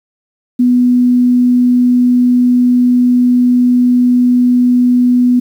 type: tone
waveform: sine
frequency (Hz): 246.9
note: B3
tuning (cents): 0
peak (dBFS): -6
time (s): 0.59-5.4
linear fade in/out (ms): 10
effects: 7-bit